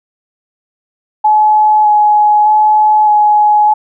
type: tone with vibrato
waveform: sine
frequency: 847 Hz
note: G#5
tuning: 34 cents sharp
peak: -5 dBFS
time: 1.24-3.74 s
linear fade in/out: 10 ms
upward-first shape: square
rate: 0.82 Hz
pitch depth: 12 cents each way
effects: none